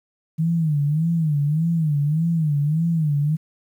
sine tone with vibrato, 155.56 Hz, D#3, in tune, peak -17 dBFS, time 0.38-3.37 s, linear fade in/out 20 ms, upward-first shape sine, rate 1.7 Hz, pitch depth 140 cents each way, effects 9-bit

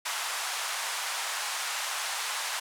pink band-pass noise, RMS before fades -33 dBFS, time 0.05-2.6 s, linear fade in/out 10 ms, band 810 to 11000 Hz, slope 24 dB/octave, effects none

